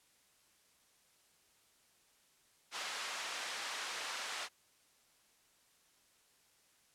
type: band-pass noise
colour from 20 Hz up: pink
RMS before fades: -42 dBFS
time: 2.71-4.49 s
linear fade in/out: 50 ms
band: 980 to 6800 Hz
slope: 12 dB/octave
effects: white hiss -70 dBFS RMS until 6.94 s + low-pass 11000 Hz 12 dB/octave